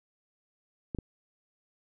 clicks, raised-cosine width 3 ms, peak -21 dBFS, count 2, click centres 0.948 / 0.987 s, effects none

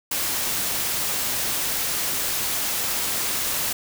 white noise, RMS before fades -25 dBFS, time 0.11-3.73 s, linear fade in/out 5 ms, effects none

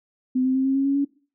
sine tone with pitch steps, 256.1 / 260.1 / 264.2 / 268.4 / 272.6 / 276.9 / 281.2 Hz, C4 / C4 / C4 / C4 / C#4 / C#4 / C#4, -37 / -10 / +17 / +44 / -29 / -2 / +25 cents, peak -18 dBFS, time 0.35-1.05 s, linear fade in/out 10 ms, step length 100 ms, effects noise-tail reverb RT60 0.4 s tail -21 dB re dry

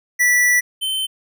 square tone pair in turn, 1961 / 3083 Hz, B6 / G7, -13 / -29 cents, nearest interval minor sixth, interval 784 cents, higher second, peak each -13 / -20 dBFS, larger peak first, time 0.19-0.61 / 0.81-1.07 s, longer first, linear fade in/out 20 ms, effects none

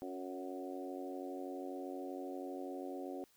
harmonic tone with a mistuned harmonic, 92.5 Hz, F#2, in tune, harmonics 3 / 4 / 5 / 6 / 7 / 8, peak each -45 / -46 / -52 / -49 / -55 / -50 dBFS, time 0.02-3.24 s, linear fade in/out 0 ms, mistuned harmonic 4, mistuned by -20 cents, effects white hiss -70 dBFS RMS until 3.36 s

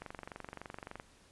click train, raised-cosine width 0.5 ms, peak -28 dBFS, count 24, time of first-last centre 0.02-0.999 s, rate 23.5 Hz, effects pink hiss -63 dBFS RMS until 1.31 s + resampled to 24000 Hz

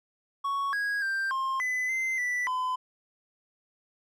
triangle tone with pitch steps, 1112 / 1650 / 1575 / 1062 / 2008 / 2071 / 1972 / 1015 Hz, C#6 / G#6 / G6 / C6 / B6 / C7 / B6 / B5, +5 / -12 / +8 / +25 / +28 / -18 / -3 / +47 cents, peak -25 dBFS, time 0.44-2.76 s, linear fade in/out 10 ms, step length 290 ms, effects none

